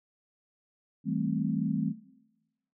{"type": "chord", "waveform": "sine", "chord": "A minor seventh", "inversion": "second", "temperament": "equal with one note detuned", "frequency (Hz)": [161.7, 196, 220, 261.6], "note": ["E3", "G3", "A3", "C4"], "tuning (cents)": [-33, 0, 0, 0], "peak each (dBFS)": -33, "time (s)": [1.04, 1.94], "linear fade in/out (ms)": 50, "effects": ["noise-tail reverb RT60 1.0 s tail -18 dB re dry"]}